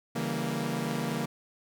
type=chord; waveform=sawtooth; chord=C# diminished seventh; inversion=none; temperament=equal with one note detuned; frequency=141.18 / 164.81 / 196 / 233.1 Hz; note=C#3 / E3 / G3 / Bb3; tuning=+32 / 0 / 0 / 0 cents; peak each=-32 / -31 / -34 / -29 dBFS; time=0.15-1.26 s; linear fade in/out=10 ms; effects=none